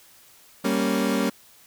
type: chord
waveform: 30% pulse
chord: G diminished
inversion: none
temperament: equal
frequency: 196 / 233.1 / 277.2 Hz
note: G3 / Bb3 / Db4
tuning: 0 / 0 / 0 cents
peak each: -23 dBFS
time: 0.64-1.3 s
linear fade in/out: 10 ms
effects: white hiss -53 dBFS RMS until 1.66 s